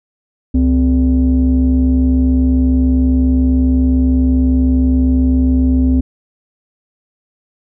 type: tone pair together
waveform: sine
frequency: 68.1 / 257.1 Hz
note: C#2 / C4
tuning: -30 / -30 cents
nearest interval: octave + major seventh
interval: 2300 cents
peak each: -10 dBFS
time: 0.54-6.01 s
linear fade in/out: 10 ms
effects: tanh soft clip ceiling -5 dBFS